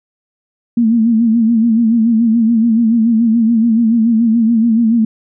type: tone with vibrato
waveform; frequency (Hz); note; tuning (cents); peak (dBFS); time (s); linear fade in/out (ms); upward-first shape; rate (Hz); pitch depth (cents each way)
sine; 227.9; A#3; -39; -8; 0.77-5.05; 5; sine; 7; 76
effects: none